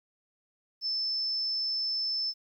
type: tone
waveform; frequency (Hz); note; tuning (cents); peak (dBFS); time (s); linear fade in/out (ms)
sine; 5274; E8; 0; -28; 0.81-2.34; 50
effects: 11-bit